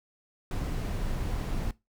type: noise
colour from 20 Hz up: brown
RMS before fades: -31 dBFS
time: 0.51-1.71 s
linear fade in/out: 2 ms
effects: noise-tail reverb RT60 0.2 s tail -19 dB re dry